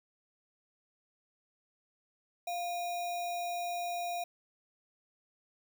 sine tone with sample-and-hold, 698.5 Hz, F5, in tune, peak -33 dBFS, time 2.47-4.24 s, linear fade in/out 5 ms, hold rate 3150 Hz, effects none

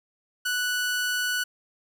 sawtooth tone, 1480 Hz, F#6, in tune, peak -21 dBFS, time 0.45-1.44 s, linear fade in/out 10 ms, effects none

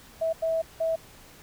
sine tone bursts at uneven times, 651 Hz, E5, 22 cents flat, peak -23 dBFS, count 3, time 0.21-0.33 / 0.42-0.62 / 0.8-0.96 s, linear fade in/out 10 ms, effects pink hiss -51 dBFS RMS until 1.42 s

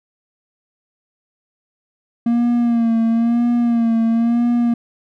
triangle tone with vibrato, 233.1 Hz, A#3, in tune, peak -11 dBFS, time 2.26-4.74 s, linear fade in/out 5 ms, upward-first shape sine, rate 1 Hz, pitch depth 46 cents each way, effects none

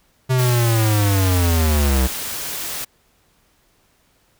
square linear sweep, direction down, 130.7 to 62.5 Hz, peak -15 dBFS, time 0.29-2.08 s, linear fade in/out 20 ms
white noise, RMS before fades -27 dBFS, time 0.38-2.85 s, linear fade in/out 10 ms
effects pink hiss -60 dBFS RMS until 4.39 s

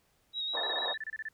sine tone with vibrato, 3805 Hz, A#7, 35 cents sharp, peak -32 dBFS, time 0.33-0.97 s, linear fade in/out 50 ms, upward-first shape square, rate 6.6 Hz, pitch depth 23 cents each way
pink band-pass noise, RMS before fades -38 dBFS, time 0.53-0.94 s, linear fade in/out 20 ms, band 510 to 990 Hz, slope 24 dB/octave
sine tone bursts, 1760 Hz, A6, in tune, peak -35 dBFS, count 12, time 0.57-1.286 s, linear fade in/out 2 ms, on 34 ms, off 28 ms
effects pink hiss -71 dBFS RMS until 1.33 s

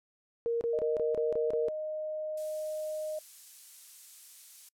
sine tone bursts, 466.2 Hz, A#4, in tune, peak -27 dBFS, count 7, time 0.46-1.684 s, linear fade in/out 0 ms, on 150 ms, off 29 ms
sine tone, 618 Hz, D#5, 12 cents flat, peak -33 dBFS, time 0.73-3.19 s, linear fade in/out 5 ms
violet noise, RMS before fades -45 dBFS, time 2.37-4.69 s, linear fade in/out 5 ms
effects noise-tail reverb RT60 0.1 s tail -25 dB re dry + low-pass 10000 Hz 12 dB/octave

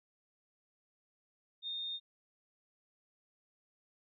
sine tone, 3662 Hz, A#7, 32 cents flat, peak -37 dBFS, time 1.62-2 s, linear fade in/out 50 ms, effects none

